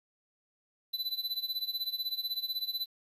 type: tone with tremolo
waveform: square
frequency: 3999 Hz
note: B7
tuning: 21 cents sharp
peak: -30 dBFS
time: 0.93-2.86 s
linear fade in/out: 10 ms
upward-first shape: sine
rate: 16 Hz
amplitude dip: 85%
effects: resampled to 32000 Hz + 10-bit

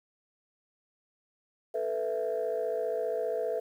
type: chord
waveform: sine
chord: A suspended second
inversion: none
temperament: just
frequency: 440 / 495 / 660 Hz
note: A4 / B4 / E5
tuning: 0 / +4 / +2 cents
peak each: -32 dBFS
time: 1.74-3.6 s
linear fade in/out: 10 ms
effects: tanh soft clip ceiling -22 dBFS + 10-bit

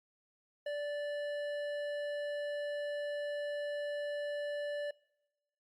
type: tone with hard clipping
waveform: sine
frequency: 584 Hz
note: D5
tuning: 10 cents flat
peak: -37 dBFS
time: 0.66-4.91 s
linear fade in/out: 5 ms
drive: 11 dB
effects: noise-tail reverb RT60 0.9 s tail -24 dB re dry + Opus 48 kbps

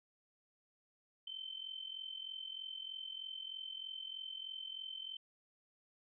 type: tone with amplitude modulation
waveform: sine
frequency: 3089 Hz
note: G7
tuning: 26 cents flat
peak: -40 dBFS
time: 1.27-5.17 s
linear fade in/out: 5 ms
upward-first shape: sine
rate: 43.2 Hz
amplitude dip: 75%
effects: none

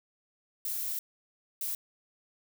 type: noise bursts at uneven times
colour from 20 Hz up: violet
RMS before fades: -34 dBFS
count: 2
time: 0.65-0.99 / 1.61-1.75 s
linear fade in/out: 2 ms
effects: none

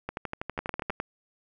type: two click trains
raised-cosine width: 0.5 ms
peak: -17 / -15 dBFS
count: 11 / 5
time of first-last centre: 0.09-0.903 / 0.59-1.001 s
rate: 12.3 / 9.74 Hz
effects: none

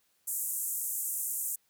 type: band-pass noise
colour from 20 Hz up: white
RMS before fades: -34 dBFS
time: 0.27-1.56 s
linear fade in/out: 10 ms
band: 7100 to 15000 Hz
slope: 48 dB/octave
effects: white hiss -72 dBFS RMS until 1.69 s

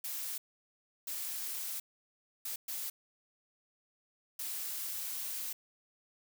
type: noise bursts at uneven times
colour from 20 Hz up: blue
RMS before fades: -39 dBFS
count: 5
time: 0.04-0.38 / 1.07-1.8 / 2.45-2.56 / 2.68-2.9 / 4.39-5.53 s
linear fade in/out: 5 ms
effects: none

